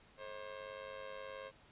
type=tone with amplitude modulation; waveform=sawtooth; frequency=534 Hz; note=C5; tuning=35 cents sharp; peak=-38 dBFS; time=0.17-1.52 s; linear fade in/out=50 ms; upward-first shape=sine; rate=98.7 Hz; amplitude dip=80%; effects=pink hiss -64 dBFS RMS until 1.71 s + resampled to 8000 Hz